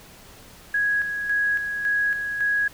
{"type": "tone with tremolo", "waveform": "sine", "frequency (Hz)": 1661.2, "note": "G#6", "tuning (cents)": 0, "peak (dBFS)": -19, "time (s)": [0.74, 2.68], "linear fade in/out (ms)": 5, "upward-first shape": "square", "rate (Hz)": 1.8, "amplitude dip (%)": 50, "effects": ["pink hiss -47 dBFS RMS until 2.73 s"]}